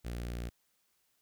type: tone with notch filter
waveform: sawtooth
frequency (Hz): 59.2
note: A#1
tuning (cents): +27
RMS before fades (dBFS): -39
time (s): 0.04-0.5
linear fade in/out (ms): 20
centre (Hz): 970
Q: 1.8
effects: white hiss -75 dBFS RMS until 1.21 s